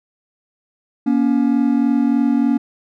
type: tone pair together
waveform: triangle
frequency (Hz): 238.2 / 281.5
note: A#3 / C#4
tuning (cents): +38 / +27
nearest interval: minor third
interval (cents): 289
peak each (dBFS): -14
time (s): 1.06-2.58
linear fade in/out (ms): 10
effects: none